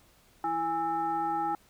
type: tone with frequency modulation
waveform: sine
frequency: 824 Hz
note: G#5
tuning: 14 cents flat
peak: -27 dBFS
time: 0.44-1.55 s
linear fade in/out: 2 ms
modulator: 493 Hz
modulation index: 0.77
effects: pink hiss -62 dBFS RMS until 1.69 s